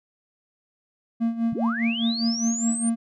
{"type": "tone with tremolo", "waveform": "triangle", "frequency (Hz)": 230, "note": "A#3", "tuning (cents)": -23, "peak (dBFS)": -17, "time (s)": [1.2, 2.96], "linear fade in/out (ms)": 20, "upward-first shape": "sine", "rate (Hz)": 4.9, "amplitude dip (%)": 75}
{"type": "linear sweep", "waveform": "sine", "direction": "up", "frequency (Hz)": [73.3, 9060], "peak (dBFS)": -27, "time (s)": [1.52, 2.9], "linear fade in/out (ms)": 10}
{"effects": []}